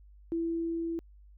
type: tone with level ramp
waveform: sine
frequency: 332.7 Hz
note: E4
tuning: 16 cents sharp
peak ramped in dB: -28 to -31 dBFS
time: 0.32-0.99 s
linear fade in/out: 0 ms
effects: added 50 Hz sine -52 dBFS peak until 1.37 s